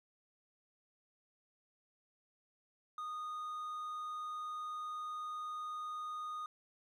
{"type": "tone", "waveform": "triangle", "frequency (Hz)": 1234, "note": "D#6", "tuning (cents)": -15, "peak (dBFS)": -38, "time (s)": [2.98, 6.46], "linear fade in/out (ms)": 2, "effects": []}